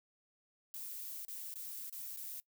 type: noise with dropouts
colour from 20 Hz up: violet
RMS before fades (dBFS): -45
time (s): 0.74-2.4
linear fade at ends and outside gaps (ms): 0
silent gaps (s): 1.25-1.283 / 1.54-1.557 / 1.896-1.926 / 2.163-2.171
effects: noise-tail reverb RT60 0.1 s tail -21 dB re dry